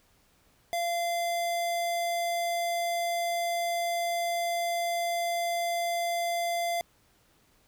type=tone; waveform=square; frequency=688 Hz; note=F5; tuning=26 cents flat; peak=-28 dBFS; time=0.73-6.81 s; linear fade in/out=0 ms; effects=pink hiss -65 dBFS RMS until 7.67 s